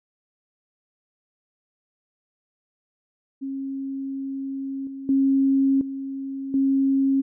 sine tone with level steps, 271.1 Hz, C#4, 38 cents flat, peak -27 / -32 / -16 / -28 / -17 dBFS, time 3.41-7.22 s, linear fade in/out 20 ms, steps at 4.87 / 5.09 / 5.81 / 6.54 s, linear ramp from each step 2 ms, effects none

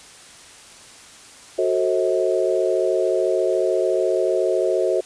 sine chord, F# diminished seventh, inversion none, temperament just, 370 / 444 / 532.8 / 639.4 Hz, F#4 / A4 / C5 / Eb5, 0 / +16 / +31 / +47 cents, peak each -21 / -24 / -23 / -23 dBFS, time 1.58-5.01 s, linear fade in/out 10 ms, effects white hiss -44 dBFS RMS until 5.05 s + resampled to 22050 Hz

